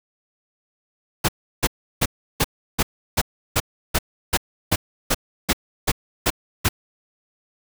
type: noise bursts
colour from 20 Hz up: pink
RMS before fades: -18 dBFS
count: 15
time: 1.24-6.69 s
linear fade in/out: 10 ms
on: 46 ms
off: 340 ms
effects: none